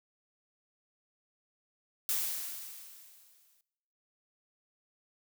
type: noise with exponential decay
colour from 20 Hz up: blue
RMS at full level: -30 dBFS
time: 2.09-3.61 s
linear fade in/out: 1 ms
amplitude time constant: 330 ms
effects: noise-tail reverb RT60 1.0 s tail -21 dB re dry